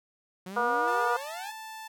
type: exponential sweep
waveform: sawtooth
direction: up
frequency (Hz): 178.9 to 880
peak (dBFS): -34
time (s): 0.46-1.52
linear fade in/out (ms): 5
type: harmonic tone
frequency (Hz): 240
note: B3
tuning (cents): -49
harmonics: 2 / 3 / 4 / 5 / 6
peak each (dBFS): -31 / -31 / -30 / -30 / -31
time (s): 0.56-1.17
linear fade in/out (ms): 10
type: tone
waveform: sawtooth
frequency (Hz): 880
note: A5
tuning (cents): 0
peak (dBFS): -36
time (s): 0.87-1.88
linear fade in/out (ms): 10
effects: none